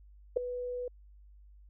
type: tone with ADSR envelope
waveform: sine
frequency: 493.9 Hz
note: B4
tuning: in tune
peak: -20 dBFS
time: 0.36-0.88 s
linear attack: 11 ms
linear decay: 4 ms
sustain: -14 dB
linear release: 3 ms
effects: added 50 Hz sine -53 dBFS peak until 1.69 s